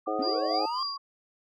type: tone with vibrato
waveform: sine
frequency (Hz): 1174.7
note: D6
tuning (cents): 0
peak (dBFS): -36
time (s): 0.06-0.98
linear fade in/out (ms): 10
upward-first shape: sine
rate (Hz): 2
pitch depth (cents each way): 98
type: harmonic tone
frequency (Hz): 106.6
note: G#2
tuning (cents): +46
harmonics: 3 / 4 / 5 / 6 / 7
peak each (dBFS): -34 / -35 / -33 / -38 / -32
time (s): 0.07-0.66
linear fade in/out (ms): 5
type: linear sweep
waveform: triangle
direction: up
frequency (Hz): 243 to 1099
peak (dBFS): -28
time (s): 0.19-0.83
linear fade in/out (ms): 2
type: tone with tremolo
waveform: sine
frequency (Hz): 4791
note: D8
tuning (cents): +34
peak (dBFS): -29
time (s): 0.22-0.97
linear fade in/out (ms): 10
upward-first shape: triangle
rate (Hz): 3.6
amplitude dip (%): 80
effects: none